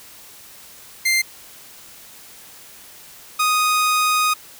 sawtooth tone pair in turn, 2093 / 1244.5 Hz, C7 / D#6, 0 / 0 cents, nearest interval major sixth, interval 900 cents, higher first, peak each -12 dBFS, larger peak neither, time 1.05-1.22 / 3.39-4.34 s, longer second, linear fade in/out 10 ms, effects white hiss -43 dBFS RMS until 4.59 s

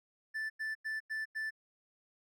triangle tone bursts, 1760 Hz, A6, in tune, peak -33 dBFS, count 5, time 0.34-1.508 s, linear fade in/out 20 ms, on 160 ms, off 92 ms, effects none

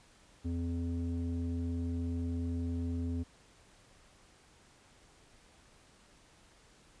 square tone with low-pass filter, 85 Hz, F2, 46 cents flat, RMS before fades -35 dBFS, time 0.44-3.24 s, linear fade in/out 20 ms, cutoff 300 Hz, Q 2.7, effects pink hiss -62 dBFS RMS until 7 s + resampled to 22050 Hz

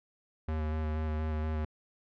square tone with vibrato, 77.7 Hz, D#2, 2 cents flat, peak -31 dBFS, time 0.48-1.65 s, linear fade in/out 5 ms, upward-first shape square, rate 4.2 Hz, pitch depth 15 cents each way, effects low-pass 2000 Hz 12 dB/octave

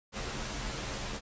pink noise with comb filter, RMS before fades -37 dBFS, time 0.12-1.21 s, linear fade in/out 50 ms, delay 12 ms, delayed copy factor -0.65, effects resampled to 16000 Hz

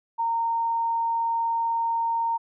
sine tone, 921 Hz, A#5, 21 cents flat, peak -22 dBFS, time 0.18-2.38 s, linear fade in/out 20 ms, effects none

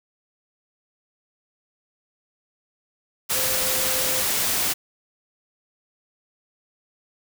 sine tone in noise, 518 Hz, C5, 17 cents flat, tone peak -32 dBFS, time 3.34-4.23 s, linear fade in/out 20 ms, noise white, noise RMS -23 dBFS, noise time 3.29-4.74 s, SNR -12 dB, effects none

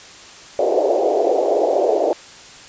white band-pass noise, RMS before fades -17 dBFS, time 0.59-2.13 s, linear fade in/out 0 ms, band 350 to 700 Hz, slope 48 dB/octave, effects white hiss -40 dBFS RMS until 2.68 s + resampled to 16000 Hz

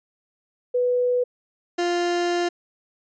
sine / 30% pulse tone pair in turn, 493.9 / 349.2 Hz, B4 / F4, 0 / 0 cents, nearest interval tritone, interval 600 cents, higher first, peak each -18 dBFS, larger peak neither, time 0.74-1.24 / 1.78-2.49 s, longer second, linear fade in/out 10 ms, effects resampled to 16000 Hz

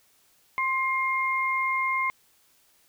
sine tone pair together, 1052.7 / 2125 Hz, C6 / C7, +10 / +26 cents, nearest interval octave, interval 1216 cents, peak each -26 dBFS, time 0.58-2.1 s, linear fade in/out 0 ms, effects white hiss -63 dBFS RMS until 2.88 s

